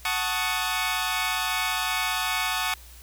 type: chord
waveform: 15% pulse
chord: D# half-diminished seventh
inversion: first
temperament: equal with one note detuned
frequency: 740 / 880 / 1108.7 / 1250.3 Hz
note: F#5 / A5 / C#6 / D#6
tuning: 0 / 0 / 0 / +8 cents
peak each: -24 dBFS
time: 0.05-2.74 s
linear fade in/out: 2 ms
effects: added 60 Hz sine -46 dBFS peak until 3.02 s + white hiss -50 dBFS RMS until 3.02 s